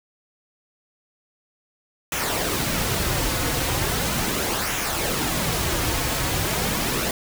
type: noise with flanger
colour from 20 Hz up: pink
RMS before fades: -24 dBFS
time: 2.12-7.11 s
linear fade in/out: 2 ms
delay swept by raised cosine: 0.22 to 5.12 ms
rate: 0.38 Hz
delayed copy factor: -0.5
effects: none